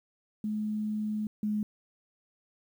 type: tone pair in turn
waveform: sine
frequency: 213 / 211 Hz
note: G#3 / G#3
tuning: +44 / +28 cents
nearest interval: unison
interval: 16 cents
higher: first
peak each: -29 / -27 dBFS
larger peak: second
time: 0.44-1.27 / 1.43-1.63 s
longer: first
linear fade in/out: 2 ms
effects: 10-bit